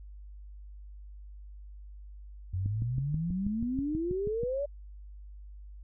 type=exponential sweep; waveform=sine; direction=up; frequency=88.5 to 587.3 Hz; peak=-29 dBFS; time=2.53-4.66 s; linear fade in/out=10 ms
type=click train; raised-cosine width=5 ms; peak=-24 dBFS; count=12; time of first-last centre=2.66-4.434 s; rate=6.2 Hz
effects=added 50 Hz sine -44 dBFS peak until 5.83 s